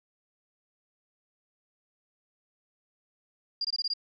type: tone bursts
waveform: sine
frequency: 4810 Hz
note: D8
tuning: 41 cents sharp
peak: -27 dBFS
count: 6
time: 3.61-3.937 s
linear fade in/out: 5 ms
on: 37 ms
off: 21 ms
effects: none